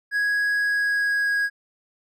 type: tone with pitch glide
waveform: triangle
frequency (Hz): 1661.2 to 1647.8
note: G#6 to G#6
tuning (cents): 0 to -14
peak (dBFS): -18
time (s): 0.11-1.5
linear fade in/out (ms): 50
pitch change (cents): -14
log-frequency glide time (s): 0.53-1.33
effects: none